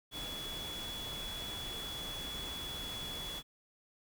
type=tone in noise; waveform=sine; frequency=3388 Hz; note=G#7; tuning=34 cents sharp; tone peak=-41 dBFS; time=0.11-3.43 s; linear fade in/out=50 ms; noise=pink; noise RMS=-45 dBFS; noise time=0.11-3.43 s; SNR=+1 dB; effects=none